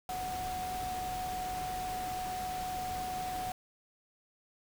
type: tone in noise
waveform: sine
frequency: 738 Hz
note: F#5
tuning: 5 cents flat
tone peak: -35 dBFS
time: 0.09-3.52 s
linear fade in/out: 2 ms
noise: pink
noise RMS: -43 dBFS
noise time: 0.09-3.52 s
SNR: +5 dB
effects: none